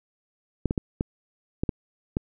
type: clicks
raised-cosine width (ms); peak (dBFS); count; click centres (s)
3; -11; 7; 0.657 / 0.709 / 0.778 / 1.009 / 1.635 / 1.692 / 2.169
effects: none